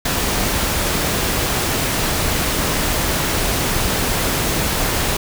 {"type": "noise", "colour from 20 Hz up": "pink", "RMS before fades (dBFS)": -19, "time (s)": [0.05, 5.17], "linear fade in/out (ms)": 5, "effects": []}